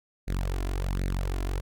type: tone with flanger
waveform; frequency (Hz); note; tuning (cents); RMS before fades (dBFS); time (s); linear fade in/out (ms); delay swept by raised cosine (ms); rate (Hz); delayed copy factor
sawtooth; 46.25; F#1; 0; -29; 0.27-1.61; 20; 0.46 to 2.96; 1.3; +0.8
effects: none